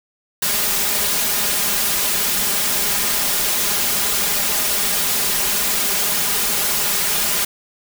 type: noise with comb filter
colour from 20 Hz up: white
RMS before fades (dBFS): -19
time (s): 0.42-7.45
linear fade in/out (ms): 5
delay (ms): 4.9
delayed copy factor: +0.75
effects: none